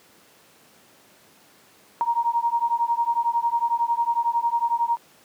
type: beating tone pair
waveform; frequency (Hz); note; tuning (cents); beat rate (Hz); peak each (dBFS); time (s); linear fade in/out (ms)
sine; 932.3 / 943.3; A#5 / A#5; 0 / +20; 11; -23; 2.01-4.97; 0
effects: pink hiss -54 dBFS RMS until 5.24 s + high-pass 200 Hz 12 dB/octave